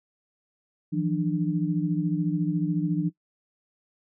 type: tone cluster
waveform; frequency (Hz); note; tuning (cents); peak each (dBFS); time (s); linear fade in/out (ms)
sine; 162.4 / 176.4 / 298; E3 / F3 / D4; -26 / +18 / +25; -27; 0.92-3.1; 20
effects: noise-tail reverb RT60 0.1 s tail -19 dB re dry